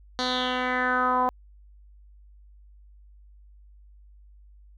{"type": "tone with low-pass filter sweep", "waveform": "10% pulse", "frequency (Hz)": 252.3, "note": "B3", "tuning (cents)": 37, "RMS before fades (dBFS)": -25, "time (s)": [0.19, 1.29], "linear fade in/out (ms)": 0, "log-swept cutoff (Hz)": [4700, 900], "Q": 4.3, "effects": ["added 50 Hz sine -49 dBFS peak until 4.77 s"]}